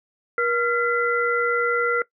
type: tone cluster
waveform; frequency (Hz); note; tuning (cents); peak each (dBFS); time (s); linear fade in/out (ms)
sine; 477.8 / 1383 / 2013; A#4 / F6 / B6; +43 / -17 / +33; -23 / -21 / -27; 0.38-2.02; 2
effects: noise-tail reverb RT60 0.1 s tail -19 dB re dry